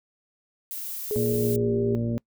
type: noise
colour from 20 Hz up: violet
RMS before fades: -34 dBFS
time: 0.71-1.56 s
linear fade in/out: 0 ms
type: tone with pitch glide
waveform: sine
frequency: 421.4 to 398.7 Hz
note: G#4 to G4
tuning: +25 to +29 cents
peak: -24 dBFS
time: 1.11-1.95 s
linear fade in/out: 0 ms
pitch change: -96 cents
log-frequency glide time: 1.39-1.75 s
type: harmonic tone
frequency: 116.54 Hz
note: A#2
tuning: in tune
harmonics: 1 / 2 / 3 / 4 / 5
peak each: -28 / -27 / -36 / -39 / -37 dBFS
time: 1.16-2.18 s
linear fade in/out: 0 ms
type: click train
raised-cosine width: 3 ms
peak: -28 dBFS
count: 49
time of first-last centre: 1.33-2.169 s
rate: 57.2 Hz
effects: noise-tail reverb RT60 0.1 s tail -25 dB re dry